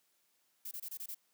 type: noise bursts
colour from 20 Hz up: violet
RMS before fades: -43 dBFS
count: 6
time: 0.65-1.147 s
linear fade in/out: 5 ms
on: 62 ms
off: 25 ms
effects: white hiss -75 dBFS RMS until 1.33 s + high-pass 150 Hz 12 dB/octave